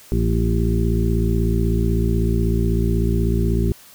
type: harmonic tone with a mistuned harmonic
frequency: 56.2 Hz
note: A1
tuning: 37 cents sharp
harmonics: 1 / 2 / 3 / 4 / 6 / 7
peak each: -19 / -22 / -24 / -25 / -27 / -27 dBFS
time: 0.12-3.72 s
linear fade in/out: 0 ms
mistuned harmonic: 4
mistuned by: +31 cents
effects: white hiss -46 dBFS RMS until 3.94 s